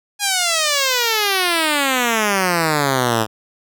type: exponential sweep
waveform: 5% pulse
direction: down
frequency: 830.6 to 106.5 Hz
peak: -4 dBFS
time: 0.19-3.27 s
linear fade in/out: 50 ms
effects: none